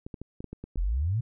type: clicks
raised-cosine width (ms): 3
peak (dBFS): -25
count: 8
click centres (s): 0.065 / 0.142 / 0.216 / 0.405 / 0.443 / 0.53 / 0.64 / 0.758
type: exponential sweep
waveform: sine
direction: up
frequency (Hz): 38.46 to 124.6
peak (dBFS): -24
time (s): 0.77-1.21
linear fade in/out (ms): 10
effects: none